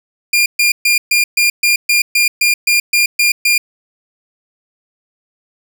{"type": "tone bursts", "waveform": "sawtooth", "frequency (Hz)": 2406, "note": "D7", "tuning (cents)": 41, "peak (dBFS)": -6, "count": 13, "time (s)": [0.33, 3.58], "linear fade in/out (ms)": 5, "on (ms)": 130, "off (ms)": 130, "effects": []}